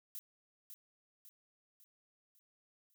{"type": "noise with echo", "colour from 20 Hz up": "violet", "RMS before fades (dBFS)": -45, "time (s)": [0.15, 0.19], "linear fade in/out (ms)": 0, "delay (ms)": 550, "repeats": 5, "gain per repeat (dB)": -6, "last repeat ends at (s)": 2.94, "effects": []}